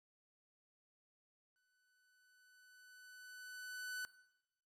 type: tone with exponential growth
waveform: 45% pulse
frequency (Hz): 1498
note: F#6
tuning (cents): +21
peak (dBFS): -40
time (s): 1.56-4.05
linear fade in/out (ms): 0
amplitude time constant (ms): 540
effects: noise-tail reverb RT60 0.9 s tail -18 dB re dry + resampled to 32000 Hz